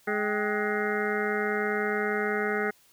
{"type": "harmonic tone with a mistuned harmonic", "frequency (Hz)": 209.7, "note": "G#3", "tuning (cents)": 17, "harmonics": [1, 2, 3, 4, 6, 7, 8, 9, 10], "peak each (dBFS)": [-34, -29, -40, -35, -37, -33, -39, -35, -37], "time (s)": [0.07, 2.71], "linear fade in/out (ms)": 10, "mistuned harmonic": 4, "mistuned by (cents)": -120, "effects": ["white hiss -61 dBFS RMS until 2.92 s"]}